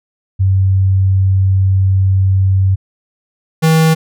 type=tone pair in turn; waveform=sine / square; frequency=95.6 / 160.22 Hz; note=G2 / E3; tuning=-43 / -49 cents; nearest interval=major sixth; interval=894 cents; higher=second; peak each=-8 dBFS; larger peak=neither; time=0.39-2.76 / 3.62-3.95 s; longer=first; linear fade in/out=20 ms; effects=none